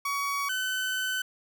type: tone pair in turn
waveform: 30% pulse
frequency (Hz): 1127 / 1516.6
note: C#6 / F#6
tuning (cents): +28 / +42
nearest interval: perfect fourth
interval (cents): 514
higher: second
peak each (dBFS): -25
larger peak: neither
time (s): 0.05-0.49 / 0.49-1.22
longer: second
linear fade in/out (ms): 5
effects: none